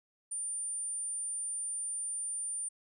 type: tone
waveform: sine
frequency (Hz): 9180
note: D9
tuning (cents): -40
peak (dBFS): -34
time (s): 0.31-2.69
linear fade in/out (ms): 10
effects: none